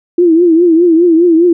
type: tone with vibrato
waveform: sine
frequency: 337.5 Hz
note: E4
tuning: 41 cents sharp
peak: -4 dBFS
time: 0.18-1.53 s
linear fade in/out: 5 ms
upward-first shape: triangle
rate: 4.9 Hz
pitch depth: 120 cents each way
effects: none